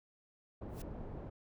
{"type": "low-pass noise", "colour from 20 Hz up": "pink", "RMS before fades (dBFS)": -45, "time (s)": [0.61, 1.3], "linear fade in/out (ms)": 10, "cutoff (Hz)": 600, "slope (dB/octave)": 12}
{"type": "noise with exponential growth", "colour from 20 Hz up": "white", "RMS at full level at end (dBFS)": -49, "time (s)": [0.68, 0.82], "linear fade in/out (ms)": 5, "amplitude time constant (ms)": 30}
{"effects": []}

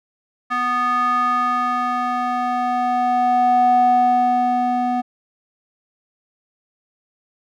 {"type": "tone with band-pass filter sweep", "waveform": "square", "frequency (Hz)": 246.9, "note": "B3", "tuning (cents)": 0, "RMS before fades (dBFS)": -18, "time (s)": [0.5, 5.02], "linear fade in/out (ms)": 20, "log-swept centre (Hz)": [1400, 580], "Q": 4.9, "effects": []}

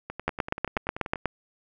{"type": "two click trains", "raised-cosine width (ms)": 0.5, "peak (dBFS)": [-9, -19], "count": [9, 12], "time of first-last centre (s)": [[0.28, 1.257], [0.1, 1.158]], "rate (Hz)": [8.19, 10.4], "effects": []}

